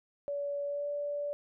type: tone with pitch glide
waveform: sine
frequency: 571 to 579.6 Hz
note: D5 to D5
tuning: -49 to -23 cents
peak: -32 dBFS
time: 0.28-1.33 s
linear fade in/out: 0 ms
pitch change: +26 cents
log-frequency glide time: 0.65-0.88 s
effects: none